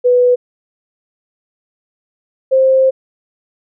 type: tone pair in turn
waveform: sine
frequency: 493.9 / 527.1 Hz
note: B4 / C5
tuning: 0 / +13 cents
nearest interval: minor second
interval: 113 cents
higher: second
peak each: -7 dBFS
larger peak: neither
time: 0.04-0.36 / 2.51-2.91 s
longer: second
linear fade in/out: 20 ms
effects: none